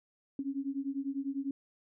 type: beating tone pair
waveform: sine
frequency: 270 / 280 Hz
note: C#4 / C#4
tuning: -45 / +18 cents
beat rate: 10 Hz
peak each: -36 / -36 dBFS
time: 0.39-1.51 s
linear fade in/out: 2 ms
effects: none